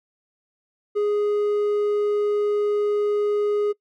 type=tone with hard clipping; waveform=sine; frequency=414.7 Hz; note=G#4; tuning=3 cents flat; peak=-20 dBFS; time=0.95-3.73 s; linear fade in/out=20 ms; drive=3 dB; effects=noise-tail reverb RT60 0.1 s tail -24 dB re dry